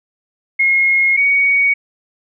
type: tone pair in turn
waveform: sine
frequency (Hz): 2155 / 2241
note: C#7 / C#7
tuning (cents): -49 / +18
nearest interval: minor second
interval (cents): 67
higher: second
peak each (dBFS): -10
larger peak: neither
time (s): 0.59-1.17 / 1.17-1.74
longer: first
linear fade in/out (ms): 10
effects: none